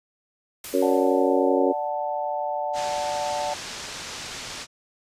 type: noise with exponential decay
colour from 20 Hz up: white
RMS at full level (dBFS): -35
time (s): 0.64-1.89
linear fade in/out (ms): 2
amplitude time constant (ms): 270
type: harmonic tone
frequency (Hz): 92.8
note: F#2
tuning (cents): +6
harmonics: 3 / 4 / 5 / 6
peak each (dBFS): -24 / -24 / -24 / -24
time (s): 0.73-1.73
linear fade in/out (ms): 20
type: chord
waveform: sine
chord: D major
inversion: none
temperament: equal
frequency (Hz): 587.3 / 740 / 880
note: D5 / F#5 / A5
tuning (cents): 0 / 0 / 0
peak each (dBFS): -29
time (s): 0.82-3.54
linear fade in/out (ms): 5
type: low-pass noise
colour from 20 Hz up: white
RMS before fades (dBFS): -36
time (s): 2.73-4.67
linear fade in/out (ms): 50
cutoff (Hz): 6800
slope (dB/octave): 24
effects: resampled to 32000 Hz